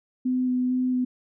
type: tone with vibrato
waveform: sine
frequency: 252.7 Hz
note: B3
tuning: 40 cents sharp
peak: -21 dBFS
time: 0.25-1.05 s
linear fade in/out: 10 ms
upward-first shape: square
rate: 2.2 Hz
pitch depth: 9 cents each way
effects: none